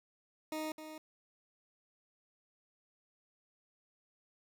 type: tone with echo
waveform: 20% pulse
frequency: 311.1 Hz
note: D#4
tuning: in tune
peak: -32 dBFS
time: 0.52-0.72 s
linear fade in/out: 2 ms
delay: 260 ms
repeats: 1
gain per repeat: -9 dB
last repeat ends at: 0.98 s
effects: none